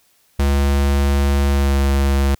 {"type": "tone with pitch glide", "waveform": "square", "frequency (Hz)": [70, 68.92], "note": ["C#2", "C#2"], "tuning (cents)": [18, -9], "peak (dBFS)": -14, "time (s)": [0.39, 2.35], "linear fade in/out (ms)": 5, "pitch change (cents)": -27, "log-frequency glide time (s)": [1.49, 1.82], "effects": ["white hiss -58 dBFS RMS until 2.39 s"]}